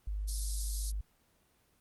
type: tone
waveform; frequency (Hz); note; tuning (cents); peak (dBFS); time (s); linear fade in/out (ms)
sine; 51; G#1; -31; -33; 0.07-1.01; 5
type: high-pass noise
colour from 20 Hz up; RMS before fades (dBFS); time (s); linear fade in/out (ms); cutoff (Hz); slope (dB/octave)
white; -39; 0.27-0.92; 20; 4100; 48
effects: pink hiss -70 dBFS RMS until 1.8 s + Opus 24 kbps